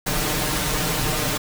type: noise with comb filter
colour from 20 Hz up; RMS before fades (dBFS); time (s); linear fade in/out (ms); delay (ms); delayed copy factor
pink; -23; 0.06-1.38; 10; 6.6; +0.95
effects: none